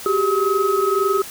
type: tone cluster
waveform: sine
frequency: 380.9 / 402.8 / 1276 Hz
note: G4 / G4 / D#6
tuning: -50 / +47 / +43 cents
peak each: -20 dBFS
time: 0.06-1.22 s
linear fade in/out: 2 ms
effects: white hiss -35 dBFS RMS until 1.3 s